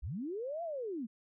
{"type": "linear two-way sweep", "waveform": "sine", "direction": "up then down", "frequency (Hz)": [43.65, 698.5, 204.6], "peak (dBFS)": -36, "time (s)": [0.02, 1.07], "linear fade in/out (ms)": 20, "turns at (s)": 0.63, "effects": []}